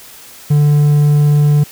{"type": "tone", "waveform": "triangle", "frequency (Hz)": 147.2, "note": "D3", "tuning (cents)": 4, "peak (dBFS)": -5, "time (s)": [0.5, 1.64], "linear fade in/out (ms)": 10, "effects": ["white hiss -37 dBFS RMS until 1.71 s"]}